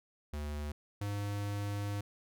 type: tone pair in turn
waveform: square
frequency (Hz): 74 / 101.91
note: D2 / G#2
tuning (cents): +14 / -32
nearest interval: tritone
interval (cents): 554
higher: second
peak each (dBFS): -37 / -35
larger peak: second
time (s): 0.33-0.72 / 1.01-2.01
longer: second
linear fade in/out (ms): 5
effects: none